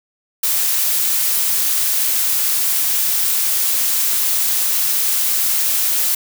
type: noise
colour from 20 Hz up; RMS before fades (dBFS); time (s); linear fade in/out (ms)
blue; -17; 0.43-6.15; 5
effects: none